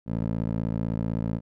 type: tone with band-pass filter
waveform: 15% pulse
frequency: 55.9 Hz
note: A1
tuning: 28 cents sharp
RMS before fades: -28 dBFS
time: 0.06-1.41 s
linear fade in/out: 50 ms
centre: 220 Hz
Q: 0.82
effects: none